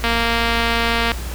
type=click train; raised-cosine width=0.3 ms; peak=-3 dBFS; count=251; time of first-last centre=0.04-1.118 s; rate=232 Hz; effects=added 60 Hz sine -25 dBFS peak until 1.34 s + pink hiss -33 dBFS RMS until 1.34 s